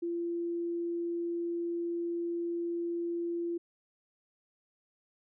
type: tone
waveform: sine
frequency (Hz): 341.9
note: F4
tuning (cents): -37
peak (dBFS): -31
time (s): 0.02-3.58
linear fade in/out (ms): 10
effects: none